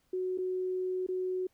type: tone with dropouts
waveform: sine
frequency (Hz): 369.4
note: F#4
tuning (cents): -3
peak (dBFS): -30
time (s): 0.13-1.47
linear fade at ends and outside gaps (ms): 5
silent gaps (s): 0.377-0.384 / 1.066-1.086
effects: pink hiss -73 dBFS RMS until 1.53 s